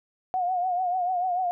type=tone with vibrato; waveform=sine; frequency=726 Hz; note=F#5; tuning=33 cents flat; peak=-23 dBFS; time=0.34-1.51 s; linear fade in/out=0 ms; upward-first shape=triangle; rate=6.8 Hz; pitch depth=78 cents each way; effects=none